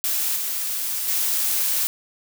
blue noise with level steps, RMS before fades -23 / -26 / -22 dBFS, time 0.04-1.87 s, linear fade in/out 0 ms, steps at 0.36 / 1.08 s, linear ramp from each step 2 ms, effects none

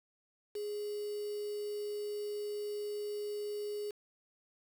sine tone with quantisation, 415.3 Hz, G#4, in tune, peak -36 dBFS, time 0.55-3.91 s, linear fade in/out 5 ms, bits 8, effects none

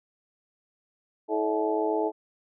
harmonic tone with a mistuned harmonic, 107.8 Hz, A2, 35 cents flat, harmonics 3 / 4 / 5 / 6 / 7 / 8, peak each -30 / -27 / -38 / -31 / -38 / -31 dBFS, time 1.28-2.12 s, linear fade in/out 50 ms, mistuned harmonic 5, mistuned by +100 cents, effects none

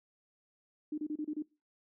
sine tone bursts, 302.7 Hz, D#4, 48 cents flat, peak -33 dBFS, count 6, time 0.92-1.424 s, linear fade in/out 5 ms, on 59 ms, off 30 ms, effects noise-tail reverb RT60 0.3 s tail -23 dB re dry

